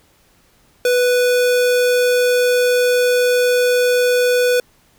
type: tone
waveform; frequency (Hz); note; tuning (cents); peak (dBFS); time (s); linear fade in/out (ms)
square; 493.9; B4; 0; -13; 0.85-4.6; 2
effects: pink hiss -55 dBFS RMS until 4.98 s